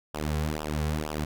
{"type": "tone with flanger", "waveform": "sawtooth", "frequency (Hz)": 76.3, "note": "D#2", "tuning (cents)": -33, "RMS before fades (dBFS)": -30, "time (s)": [0.14, 1.25], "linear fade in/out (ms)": 5, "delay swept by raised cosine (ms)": [0.46, 3.36], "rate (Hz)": 2.1, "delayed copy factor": -0.95, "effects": []}